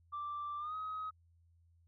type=tone with pitch glide; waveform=sine; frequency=1174.7 to 1266.3 Hz; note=D6 to D#6; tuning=0 to +30 cents; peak=-37 dBFS; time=0.12-1.11 s; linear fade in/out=20 ms; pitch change=+130 cents; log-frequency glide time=0.58-0.75 s; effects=tanh soft clip ceiling -35 dBFS + added 84 Hz sine -65 dBFS peak until 1.87 s